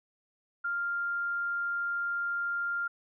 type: tone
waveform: sine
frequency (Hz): 1396.9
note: F6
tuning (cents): 0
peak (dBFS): -29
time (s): 0.64-2.88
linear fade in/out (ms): 10
effects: none